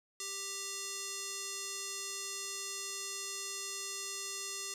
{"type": "tone with band-pass filter", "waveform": "square", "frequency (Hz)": 394.3, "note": "G4", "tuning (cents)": 10, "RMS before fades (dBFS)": -41, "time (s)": [0.2, 4.74], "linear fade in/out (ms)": 2, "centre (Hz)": 6700, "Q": 1.7, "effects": ["11-bit"]}